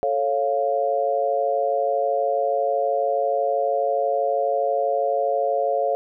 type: chord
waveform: sine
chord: A augmented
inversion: none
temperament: equal with one note detuned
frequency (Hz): 440 / 552.4 / 698.5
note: A4 / C#5 / E#5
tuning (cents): 0 / -6 / 0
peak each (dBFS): -26 / -22 / -23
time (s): 0.03-5.95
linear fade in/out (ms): 0
effects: none